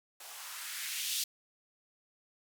violet noise with band-pass filter sweep, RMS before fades -39 dBFS, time 0.2-1.24 s, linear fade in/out 5 ms, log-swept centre 670 to 3900 Hz, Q 1.6, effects none

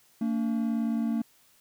triangle tone pair together, 227 / 286 Hz, A#3 / D4, -46 / -46 cents, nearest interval major third, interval 400 cents, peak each -24 / -31 dBFS, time 0.21-1.22 s, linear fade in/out 5 ms, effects white hiss -62 dBFS RMS until 1.6 s

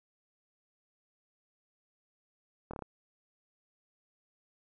slowing click train, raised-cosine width 1 ms, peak -26 dBFS, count 5, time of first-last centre 2.71-2.823 s, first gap 25 ms, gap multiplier 1.08, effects none

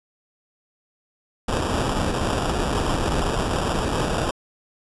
pink noise with sample-and-hold, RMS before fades -23 dBFS, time 1.48-4.31 s, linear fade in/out 5 ms, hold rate 2100 Hz, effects resampled to 24000 Hz

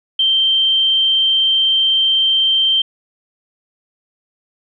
sine tone, 3136 Hz, G7, in tune, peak -11 dBFS, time 0.19-2.82 s, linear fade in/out 5 ms, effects none

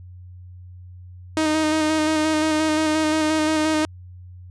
sawtooth tone with vibrato, 311.1 Hz, D#4, in tune, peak -14 dBFS, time 1.37-3.85 s, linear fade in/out 0 ms, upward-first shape square, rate 5.7 Hz, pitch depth 19 cents each way, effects added 90 Hz sine -38 dBFS peak until 4.5 s + resampled to 22050 Hz

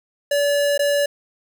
square tone with dropouts, 574 Hz, D5, 40 cents flat, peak -17 dBFS, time 0.31-1.06 s, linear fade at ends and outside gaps 5 ms, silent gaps 0.778-0.792 s, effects none

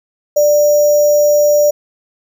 sine tone with sample-and-hold, 590 Hz, D5, 8 cents sharp, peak -7 dBFS, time 0.36-1.71 s, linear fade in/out 10 ms, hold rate 6300 Hz, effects none

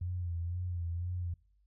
sine tone with vibrato, 87.3 Hz, F2, in tune, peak -33 dBFS, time 0.01-1.34 s, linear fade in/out 5 ms, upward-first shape sine, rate 2 Hz, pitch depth 56 cents each way, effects noise-tail reverb RT60 0.5 s tail -24 dB re dry + added 50 Hz sine -66 dBFS peak until 1.66 s

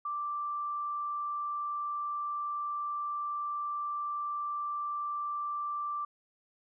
sine tone, 1174.7 Hz, D6, in tune, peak -32 dBFS, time 0.05-6.05 s, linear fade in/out 5 ms, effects none

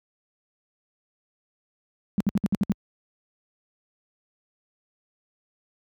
sine tone bursts, 200.2 Hz, G3, 37 cents sharp, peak -18 dBFS, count 7, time 2.18-2.72 s, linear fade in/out 0 ms, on 24 ms, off 62 ms, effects high-pass 60 Hz 12 dB/octave

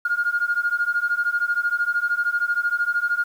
sine beating tone pair, 1415 / 1428 Hz, F6 / F6, +22 / +38 cents, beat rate 13 Hz, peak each -22 dBFS, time 0.05-3.24 s, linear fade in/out 5 ms, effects tanh soft clip ceiling -12 dBFS + 8-bit

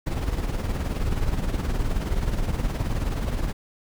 brown noise with tremolo, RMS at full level -22 dBFS, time 0.06-3.53 s, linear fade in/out 10 ms, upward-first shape triangle, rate 19 Hz, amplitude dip 65%, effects none

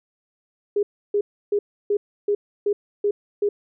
sine tone bursts, 410 Hz, G#4, 22 cents flat, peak -17 dBFS, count 8, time 0.76-3.49 s, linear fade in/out 5 ms, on 70 ms, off 310 ms, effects none

